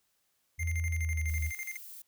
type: tone with pitch glide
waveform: sine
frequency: 83 to 78.48 Hz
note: E2 to D#2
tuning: +12 to +15 cents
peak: -29 dBFS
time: 0.58-1.52 s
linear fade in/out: 50 ms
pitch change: -97 cents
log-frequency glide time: 0.89-1.22 s
type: tone with tremolo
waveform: square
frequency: 2102 Hz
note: C7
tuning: 7 cents sharp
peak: -36 dBFS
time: 0.59-1.77 s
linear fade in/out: 5 ms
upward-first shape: square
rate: 12 Hz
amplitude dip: 75%
type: noise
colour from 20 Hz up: violet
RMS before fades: -47 dBFS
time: 1.28-2.02 s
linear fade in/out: 5 ms
effects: white hiss -75 dBFS RMS until 2.07 s